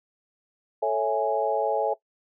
sine chord, A major seventh, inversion none, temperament equal, 440 / 554.4 / 659.3 / 830.6 Hz, A4 / C#5 / E5 / G#5, 0 / 0 / 0 / 0 cents, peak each -27 dBFS, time 0.82-1.94 s, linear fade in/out 10 ms, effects noise-tail reverb RT60 0.1 s tail -18 dB re dry

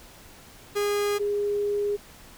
45% pulse / sine tone pair in turn, 410 / 410 Hz, G#4 / G#4, -22 / -22 cents, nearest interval unison, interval 0 cents, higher neither, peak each -23 dBFS, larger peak neither, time 0.75-1.19 / 1.19-1.97 s, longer second, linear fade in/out 20 ms, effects pink hiss -49 dBFS RMS until 2.37 s

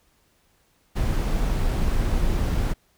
brown noise, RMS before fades -22 dBFS, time 0.95-2.74 s, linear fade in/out 20 ms, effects pink hiss -64 dBFS RMS until 2.97 s

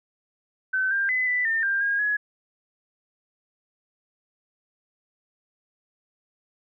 sine tone with pitch steps, 1527 / 1592 / 2017 / 1986 / 1807 / 1592 / 1627 / 1683 Hz, G6 / G6 / B6 / B6 / A6 / G6 / G#6 / G#6, -46 / +26 / +36 / +9 / +46 / +26 / -36 / +23 cents, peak -21 dBFS, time 0.73-2.17 s, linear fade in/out 10 ms, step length 180 ms, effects none

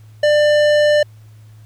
sine tone with tanh clipping, 595 Hz, D5, 22 cents sharp, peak -12 dBFS, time 0.23-1.03 s, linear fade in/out 5 ms, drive 16 dB, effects added 108 Hz sine -39 dBFS peak until 1.65 s + pink hiss -56 dBFS RMS until 1.65 s

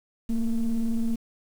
triangle ring-modulated tone, 110 Hz, A2, in tune, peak -16 dBFS, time 0.29-1.16 s, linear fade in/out 10 ms, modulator 119 Hz, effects tanh soft clip ceiling -16 dBFS + 8-bit

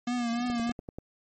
square tone with vibrato, 239.1 Hz, A#3, 44 cents sharp, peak -28 dBFS, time 0.07-0.72 s, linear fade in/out 5 ms, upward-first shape triangle, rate 3.2 Hz, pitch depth 64 cents each way
click train, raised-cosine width 2 ms, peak -25 dBFS, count 6, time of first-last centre 0.5-0.985 s, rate 10.3 Hz
effects MP3 32 kbps

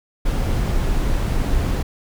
brown noise, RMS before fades -19 dBFS, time 0.25-1.83 s, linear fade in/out 10 ms, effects none

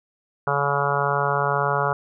harmonic tone, 141.9 Hz, C#3, 41 cents sharp, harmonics 1 / 3 / 4 / 5 / 6 / 7 / 8 / 9 / 10, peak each -28 / -28 / -28 / -28 / -28 / -28 / -28 / -28 / -28 dBFS, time 0.47-1.93 s, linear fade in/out 2 ms, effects none

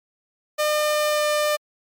sawtooth tone with pitch glide, 604 to 599.1 Hz, D5 to D5, +48 to +34 cents, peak -15 dBFS, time 0.58-1.57 s, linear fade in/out 20 ms, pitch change -14 cents, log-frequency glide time 0.69-1.41 s, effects MP3 96 kbps

